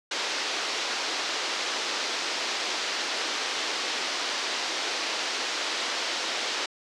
white band-pass noise, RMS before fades -30 dBFS, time 0.11-6.66 s, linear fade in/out 5 ms, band 300 to 5500 Hz, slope 24 dB/octave, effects low-pass 9000 Hz 12 dB/octave

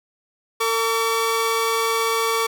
sawtooth tone pair together, 452.8 / 1141 Hz, A4 / C#6, +50 / +50 cents, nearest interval octave + major third, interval 1600 cents, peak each -18 dBFS, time 0.6-2.47 s, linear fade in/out 10 ms, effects none

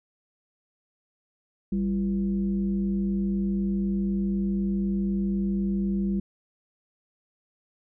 sine tone with frequency modulation, 196 Hz, G3, in tune, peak -23 dBFS, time 1.72-6.2 s, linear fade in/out 5 ms, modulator 144 Hz, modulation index 0.55, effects none

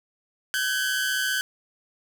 sawtooth tone pair together, 1526.4 / 1661.2 Hz, G6 / G#6, -47 / 0 cents, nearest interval minor second, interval 147 cents, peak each -21 / -26 dBFS, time 0.54-1.41 s, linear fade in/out 0 ms, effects none

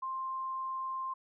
sine tone, 1052 Hz, C6, 9 cents sharp, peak -34 dBFS, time 0.02-1.14 s, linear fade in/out 10 ms, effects none

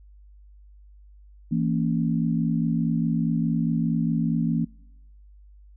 sine chord, A# diminished, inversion second, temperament equal with one note detuned, 164.81 / 229.6 / 277.2 Hz, E3 / A#3 / C#4, 0 / -26 / 0 cents, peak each -24 / -24 / -29 dBFS, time 1.51-4.65 s, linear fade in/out 10 ms, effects noise-tail reverb RT60 0.8 s tail -23 dB re dry + added 50 Hz sine -47 dBFS peak until 5.76 s

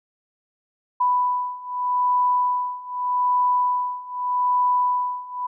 sine beating tone pair, 991 / 991.82 Hz, B5 / B5, +6 / +7 cents, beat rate 0.82 Hz, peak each -23 / -21 dBFS, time 1-5.47 s, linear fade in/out 10 ms, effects none

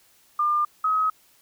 sine tone pair in turn, 1200 / 1271.4 Hz, D6 / D#6, +37 / +37 cents, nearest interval minor second, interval 100 cents, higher second, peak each -19 dBFS, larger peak neither, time 0.39-0.65 / 0.84-1.1 s, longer neither, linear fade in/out 5 ms, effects white hiss -59 dBFS RMS until 1.41 s

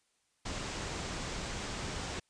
pink low-pass noise, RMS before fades -39 dBFS, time 0.45-2.2 s, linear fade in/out 10 ms, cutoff 8300 Hz, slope 48 dB/octave, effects white hiss -75 dBFS RMS until 2.29 s + resampled to 22050 Hz

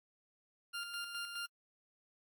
20% pulse tone with tremolo, 1399 Hz, F6, 3 cents sharp, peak -34 dBFS, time 0.73-1.47 s, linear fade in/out 20 ms, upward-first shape square, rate 4.8 Hz, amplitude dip 45%, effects AAC 64 kbps

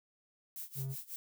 violet noise with tremolo, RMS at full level -42 dBFS, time 0.56-1.16 s, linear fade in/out 0 ms, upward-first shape sine, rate 5.5 Hz, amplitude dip 90%
triangle tone, 134.4 Hz, C3, 47 cents sharp, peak -34 dBFS, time 0.75-0.96 s, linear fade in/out 50 ms
effects none

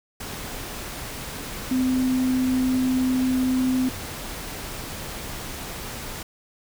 sine tone in noise, 256.9 Hz, C4, 32 cents flat, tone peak -19 dBFS, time 1.71-3.89 s, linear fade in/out 5 ms, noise pink, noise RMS -34 dBFS, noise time 0.2-6.23 s, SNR +12 dB, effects none

